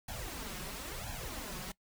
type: noise with flanger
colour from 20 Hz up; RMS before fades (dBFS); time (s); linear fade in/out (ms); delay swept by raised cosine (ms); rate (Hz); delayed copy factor
pink; -42; 0.08-1.72; 5; 1.2 to 5.5; 0.98; +0.9
effects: noise-tail reverb RT60 0.1 s tail -21 dB re dry